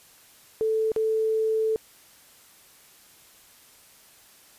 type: tone with dropouts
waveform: sine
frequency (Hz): 440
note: A4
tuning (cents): 0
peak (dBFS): -21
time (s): 0.61-1.76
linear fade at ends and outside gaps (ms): 0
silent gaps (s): 0.918-0.962
effects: white hiss -54 dBFS RMS until 4.58 s + resampled to 32000 Hz